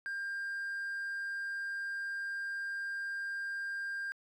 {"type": "tone", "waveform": "triangle", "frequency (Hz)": 1598, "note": "G6", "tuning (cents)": 33, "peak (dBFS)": -33, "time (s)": [0.06, 4.12], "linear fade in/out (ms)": 0, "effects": ["tanh soft clip ceiling -29 dBFS"]}